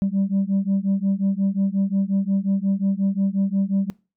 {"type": "beating tone pair", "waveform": "sine", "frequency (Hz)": [192.9, 198.5], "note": ["G3", "G3"], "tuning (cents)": [-28, 22], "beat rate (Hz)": 5.6, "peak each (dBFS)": [-20, -20], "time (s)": [0.02, 3.9], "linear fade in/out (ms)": 0, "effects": ["noise-tail reverb RT60 0.3 s tail -23 dB re dry", "tanh soft clip ceiling -15 dBFS"]}